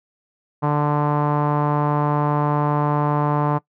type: tone with low-pass filter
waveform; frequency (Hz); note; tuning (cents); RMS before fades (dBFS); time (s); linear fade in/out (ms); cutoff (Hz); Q
sawtooth; 147.5; D3; +8; -19; 0.62-3.59; 20; 1000; 3.2
effects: noise-tail reverb RT60 0.1 s tail -20 dB re dry